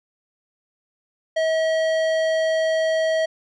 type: tone with tanh clipping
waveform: sine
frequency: 641 Hz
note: E5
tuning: 49 cents flat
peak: -20 dBFS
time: 1.36-3.26 s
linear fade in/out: 10 ms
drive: 15 dB
effects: none